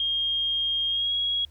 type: tone with pitch glide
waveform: sine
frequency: 3230 to 3311 Hz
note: G#7 to G#7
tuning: -49 to -6 cents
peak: -23 dBFS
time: 0-1.45 s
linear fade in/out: 2 ms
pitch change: +43 cents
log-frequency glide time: 0.88-1.13 s
effects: added 74 Hz sine -49 dBFS peak until 1.5 s + pink hiss -63 dBFS RMS until 1.5 s